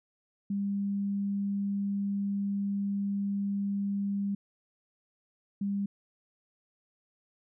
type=tone bursts at uneven times; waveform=sine; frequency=200 Hz; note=G3; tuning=35 cents sharp; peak=-28 dBFS; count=2; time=0.5-4.35 / 5.61-5.86 s; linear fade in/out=5 ms; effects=none